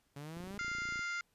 sawtooth exponential sweep, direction up, 138.9 to 207.7 Hz, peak -40 dBFS, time 0.16-0.58 s, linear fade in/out 5 ms
click train, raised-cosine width 3 ms, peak -38 dBFS, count 19, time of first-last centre 0.37-0.993 s, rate 28.9 Hz
harmonic tone, 698.5 Hz, F5, in tune, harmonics 2 / 3 / 4 / 5 / 6 / 7 / 8 / 9 / 10, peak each -38 / -40 / -53 / -56 / -57 / -52 / -60 / -57 / -55 dBFS, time 0.59-1.21 s, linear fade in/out 2 ms
effects pink hiss -75 dBFS RMS until 1.34 s + resampled to 32000 Hz

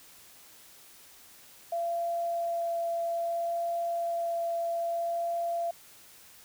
sine tone with vibrato, 680 Hz, F5, 46 cents flat, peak -28 dBFS, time 1.72-5.71 s, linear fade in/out 5 ms, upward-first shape sine, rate 0.61 Hz, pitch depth 8 cents each way, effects white hiss -54 dBFS RMS until 6.44 s

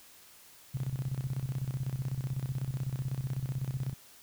sine tone with tremolo, 130.81 Hz, C3, in tune, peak -29 dBFS, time 0.74-3.94 s, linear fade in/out 10 ms, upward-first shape square, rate 16 Hz, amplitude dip 75%, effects white hiss -56 dBFS RMS until 4.22 s

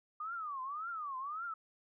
sine tone with vibrato, 1200 Hz, D6, 37 cents sharp, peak -38 dBFS, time 0.2-1.54 s, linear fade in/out 5 ms, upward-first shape triangle, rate 1.8 Hz, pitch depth 290 cents each way, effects none

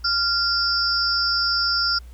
sine tone cluster, 1390 / 4798 / 5340 Hz, F6 / D8 / E8, -9 / +36 / +22 cents, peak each -23 dBFS, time 0.04-1.99 s, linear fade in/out 10 ms, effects added 60 Hz sine -38 dBFS peak until 2.13 s + pink hiss -56 dBFS RMS until 2.13 s

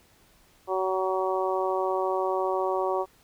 harmonic tone, 188.1 Hz, F#3, 29 cents sharp, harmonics 2 / 3 / 4 / 5 / 6, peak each -28 / -30 / -31 / -32 / -33 dBFS, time 0.67-3.06 s, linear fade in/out 50 ms, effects pink hiss -60 dBFS RMS until 3.23 s

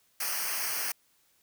white noise with comb filter, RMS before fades -32 dBFS, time 0.2-0.92 s, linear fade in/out 5 ms, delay 0.27 ms, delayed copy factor -0.9, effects white hiss -68 dBFS RMS until 1.42 s

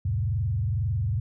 sine tone with frequency modulation, 102.5 Hz, G#2, 22 cents flat, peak -23 dBFS, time 0.05-1.2 s, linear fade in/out 5 ms, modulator 22.1 Hz, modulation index 1.1, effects none

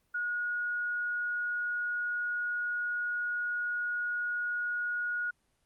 sine tone, 1447 Hz, F#6, 39 cents flat, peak -30 dBFS, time 0.14-5.31 s, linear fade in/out 10 ms, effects pink hiss -74 dBFS RMS until 5.65 s + Opus 24 kbps

